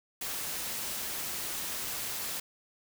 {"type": "noise", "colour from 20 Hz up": "white", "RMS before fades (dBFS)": -36, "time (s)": [0.21, 2.4], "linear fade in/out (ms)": 5, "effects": []}